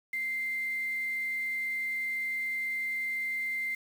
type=tone with quantisation; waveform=sine; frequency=2089 Hz; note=C7; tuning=3 cents flat; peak=-30 dBFS; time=0.13-3.75 s; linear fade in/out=5 ms; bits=8; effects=none